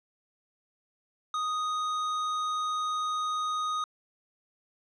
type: tone with tanh clipping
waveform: sine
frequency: 1244.5 Hz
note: D#6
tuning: in tune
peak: -30 dBFS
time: 1.34-3.84 s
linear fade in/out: 2 ms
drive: 14 dB
effects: low-pass 7000 Hz 12 dB/octave